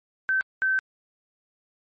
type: tone bursts at uneven times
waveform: sine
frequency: 1543 Hz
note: G6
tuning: 28 cents flat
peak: -20 dBFS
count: 2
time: 0.29-0.41 / 0.62-0.79 s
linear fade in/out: 0 ms
effects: MP3 32 kbps